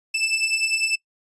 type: beating tone pair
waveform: sawtooth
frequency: 2637 / 2647 Hz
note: E7 / E7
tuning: 0 / +7 cents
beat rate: 10 Hz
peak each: -19 / -21 dBFS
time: 0.14-0.96 s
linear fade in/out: 10 ms
effects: noise-tail reverb RT60 0.1 s tail -23 dB re dry + resampled to 22050 Hz